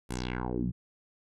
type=tone with low-pass filter sweep; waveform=10% pulse; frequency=61.74 Hz; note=B1; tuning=in tune; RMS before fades=-33 dBFS; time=0.09-0.72 s; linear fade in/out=20 ms; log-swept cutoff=12000 to 130 Hz; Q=3.3; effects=none